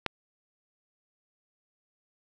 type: click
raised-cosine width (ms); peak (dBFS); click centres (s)
0.3; -11; 0.063
effects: none